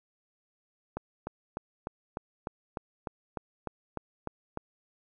click train, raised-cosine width 1 ms, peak -20 dBFS, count 13, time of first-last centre 0.97-4.574 s, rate 3.33 Hz, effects none

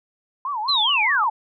sine tone with vibrato, 987.8 Hz, B5, in tune, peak -23 dBFS, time 0.45-1.24 s, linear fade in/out 2 ms, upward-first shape sine, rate 4.8 Hz, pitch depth 280 cents each way
sine linear sweep, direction down, 4210 to 810 Hz, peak -17 dBFS, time 0.68-1.3 s, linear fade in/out 10 ms
effects none

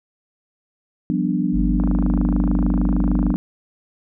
sine chord, G dominant seventh, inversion third, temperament equal with one note detuned, 174.61 / 194.53 / 246.9 / 293.7 Hz, F3 / G3 / B3 / D4, 0 / -13 / 0 / 0 cents, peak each -23 dBFS, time 1.1-3.36 s, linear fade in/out 0 ms
triangle tone, 49 Hz, G1, in tune, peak -17 dBFS, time 1.52-3.35 s, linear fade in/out 50 ms
click train, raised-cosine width 1 ms, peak -16 dBFS, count 42, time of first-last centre 1.8-3.341 s, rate 26.6 Hz
effects none

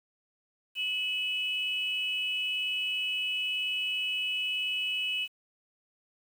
sine tone pair together, 2579 / 2960 Hz, E7 / F#7, -39 / 0 cents, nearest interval major second, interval 239 cents, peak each -31 / -30 dBFS, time 0.75-5.28 s, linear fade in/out 50 ms, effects tanh soft clip ceiling -22 dBFS + 9-bit

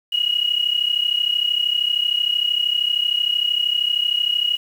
sine tone pair together, 2878 / 2911 Hz, F#7 / F#7, -49 / -29 cents, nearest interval unison, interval 20 cents, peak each -20 dBFS, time 0.12-4.57 s, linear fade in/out 10 ms, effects 7-bit

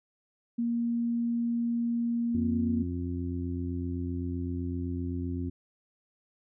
sine tone, 234.9 Hz, A#3, 13 cents sharp, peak -26 dBFS, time 0.58-2.83 s, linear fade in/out 10 ms
harmonic tone, 87.8 Hz, F2, 10 cents sharp, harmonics 1 / 2 / 3 / 4, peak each -33 / -40 / -34 / -42 dBFS, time 2.34-5.5 s, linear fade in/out 10 ms
effects none

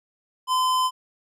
sine tone with hard clipping, 1023 Hz, C6, 39 cents flat, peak -21 dBFS, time 0.47-0.91 s, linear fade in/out 50 ms, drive 17 dB, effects none

